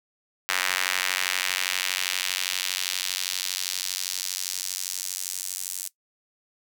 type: tone with high-pass filter sweep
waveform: square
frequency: 46.25 Hz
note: F#1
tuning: in tune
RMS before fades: -29 dBFS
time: 0.49-5.88 s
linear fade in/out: 0 ms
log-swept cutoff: 1700 to 7900 Hz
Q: 1.2
effects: noise-tail reverb RT60 0.1 s tail -18 dB re dry

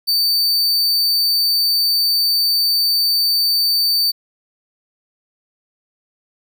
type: tone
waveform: 45% pulse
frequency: 4580 Hz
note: D8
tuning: 44 cents flat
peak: -13 dBFS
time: 0.07-4.12 s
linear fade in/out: 20 ms
effects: none

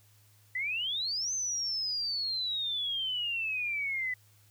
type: exponential two-way sweep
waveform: sine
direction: up then down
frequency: 1964 to 6272 to 1984 Hz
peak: -30 dBFS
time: 0.55-4.14 s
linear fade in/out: 5 ms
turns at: 1.33 s
effects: added 104 Hz sine -61 dBFS peak until 4.5 s + white hiss -65 dBFS RMS until 4.5 s

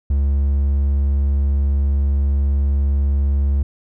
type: tone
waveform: triangle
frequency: 69.8 Hz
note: C#2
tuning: 13 cents sharp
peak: -12 dBFS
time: 0.1-3.63 s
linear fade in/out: 5 ms
effects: none

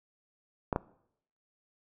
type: clicks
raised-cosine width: 1 ms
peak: -14 dBFS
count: 2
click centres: 0.728 / 0.761 s
effects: noise-tail reverb RT60 0.7 s tail -20 dB re dry

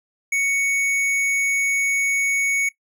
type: tone with hard clipping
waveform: sine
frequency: 2225 Hz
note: C#7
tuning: 6 cents sharp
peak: -20 dBFS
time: 0.32-2.69 s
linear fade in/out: 5 ms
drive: 11 dB
effects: noise-tail reverb RT60 0.1 s tail -19 dB re dry

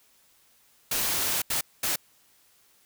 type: noise bursts at uneven times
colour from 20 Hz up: white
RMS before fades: -27 dBFS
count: 3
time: 0.91-1.42 / 1.5-1.61 / 1.83-1.96 s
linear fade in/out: 5 ms
effects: white hiss -62 dBFS RMS until 2.85 s

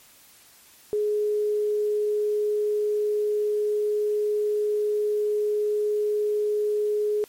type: tone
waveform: sine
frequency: 419.7 Hz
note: G#4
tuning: 18 cents sharp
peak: -21 dBFS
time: 0.93-7.24 s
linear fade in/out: 0 ms
effects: white hiss -53 dBFS RMS until 7.28 s + MP3 64 kbps

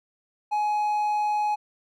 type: tone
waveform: triangle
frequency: 840 Hz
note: G#5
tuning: 19 cents sharp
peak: -20 dBFS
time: 0.51-1.56 s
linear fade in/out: 20 ms
effects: none

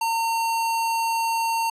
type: tone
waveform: square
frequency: 912 Hz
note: A#5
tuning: 38 cents flat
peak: -22 dBFS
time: 0.01-1.7 s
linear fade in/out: 5 ms
effects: resampled to 32000 Hz

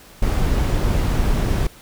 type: noise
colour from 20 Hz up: brown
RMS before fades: -18 dBFS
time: 0.22-1.67 s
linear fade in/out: 5 ms
effects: pink hiss -45 dBFS RMS until 1.81 s

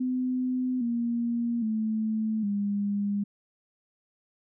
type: tone with pitch steps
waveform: sine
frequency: 254 / 235.6 / 218.6 / 202.8 Hz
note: B3 / A#3 / A3 / G#3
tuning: +49 / +19 / -11 / -41 cents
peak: -25 dBFS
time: 0-3.24 s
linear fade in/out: 10 ms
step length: 810 ms
effects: none

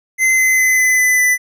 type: tone with pitch steps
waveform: square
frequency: 2059 / 2046 / 2033 / 2020 / 2007 / 1994.6 Hz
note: C7 / C7 / B6 / B6 / B6 / B6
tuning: -28 / -39 / +50 / +39 / +27 / +17 cents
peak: -11 dBFS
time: 0.18-1.38 s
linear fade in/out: 50 ms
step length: 200 ms
effects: none

